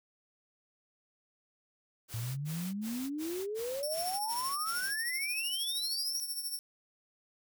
white noise bursts, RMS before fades -45 dBFS, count 8, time 2.08-4.932 s, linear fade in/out 50 ms, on 290 ms, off 76 ms
sine exponential sweep, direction up, 110 to 5800 Hz, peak -34 dBFS, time 2.14-6.2 s, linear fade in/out 0 ms
5% pulse tone with tremolo, 5450 Hz, F8, 43 cents flat, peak -27 dBFS, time 3.83-6.59 s, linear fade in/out 0 ms, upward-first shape triangle, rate 13 Hz, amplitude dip 70%
effects none

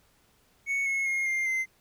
triangle tone with pitch steps, 2217 / 2180 / 2144 / 2108 / 2073 Hz, C#7 / C#7 / C7 / C7 / C7, 0 / -29 / +42 / +12 / -17 cents, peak -24 dBFS, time 0.66-1.66 s, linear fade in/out 50 ms, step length 200 ms, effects pink hiss -65 dBFS RMS until 1.8 s

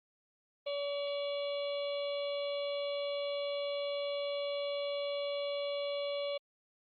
harmonic tone with a mistuned harmonic, 570 Hz, C#5, 48 cents sharp, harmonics 1 / 2 / 4 / 5 / 6 / 7, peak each -34 / -49 / -48 / -48 / -46 / -50 dBFS, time 0.66-6.38 s, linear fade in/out 10 ms, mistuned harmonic 7, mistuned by +37 cents, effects Opus 24 kbps

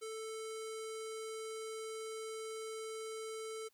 square tone with low-pass filter, 441 Hz, A4, 4 cents sharp, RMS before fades -44 dBFS, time 0.01-3.69 s, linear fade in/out 20 ms, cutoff 8900 Hz, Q 2.8, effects white hiss -75 dBFS RMS until 3.73 s

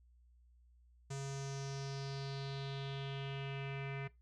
square tone with low-pass filter sweep, 137.5 Hz, C#3, 14 cents flat, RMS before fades -42 dBFS, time 1.1-4.08 s, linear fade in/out 10 ms, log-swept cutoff 7300 to 2200 Hz, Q 4, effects noise-tail reverb RT60 0.2 s tail -20 dB re dry + added 60 Hz sine -63 dBFS peak until 4.21 s

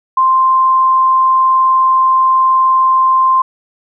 sine tone, 1046.5 Hz, C6, in tune, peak -7 dBFS, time 0.17-3.42 s, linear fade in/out 5 ms, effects none

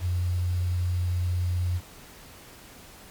sine tone with quantisation, 89 Hz, F2, 33 cents sharp, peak -23 dBFS, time 0-1.81 s, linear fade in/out 50 ms, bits 8, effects pink hiss -48 dBFS RMS until 3.1 s + MP3 96 kbps

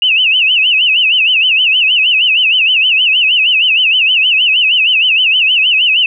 sine tone with vibrato, 2779 Hz, F7, 9 cents flat, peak -7 dBFS, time 0.02-6.06 s, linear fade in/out 2 ms, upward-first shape sine, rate 6.4 Hz, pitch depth 170 cents each way, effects none

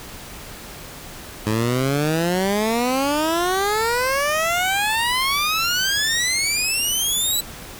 15% pulse exponential sweep, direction up, 105.5 to 4018 Hz, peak -12 dBFS, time 1.46-7.41 s, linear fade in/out 10 ms, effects pink hiss -37 dBFS RMS until 7.79 s

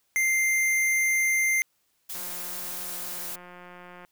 square tone, 2093 Hz, C7, in tune, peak -22 dBFS, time 0.16-1.62 s, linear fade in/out 0 ms
blue noise, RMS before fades -35 dBFS, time 2.09-3.36 s, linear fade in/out 10 ms
click train, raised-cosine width 0.5 ms, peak -31 dBFS, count 339, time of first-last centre 2.15-4.049 s, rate 178 Hz
effects white hiss -71 dBFS RMS until 4.11 s

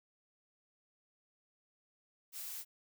blue noise, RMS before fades -44 dBFS, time 2.32-2.65 s, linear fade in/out 50 ms, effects none

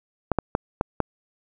clicks, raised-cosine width 1 ms, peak -6 dBFS, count 5, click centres 0.317 / 0.387 / 0.551 / 0.811 / 1.003 s, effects none

